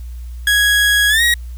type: tone with pitch glide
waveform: 30% pulse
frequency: 1661.2 to 1897.2 Hz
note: G#6 to A#6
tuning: 0 to +30 cents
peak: -8 dBFS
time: 0.47-1.34 s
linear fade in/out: 2 ms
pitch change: +230 cents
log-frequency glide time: 1.09-1.23 s
effects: added 60 Hz sine -26 dBFS peak until 1.57 s + white hiss -51 dBFS RMS until 1.57 s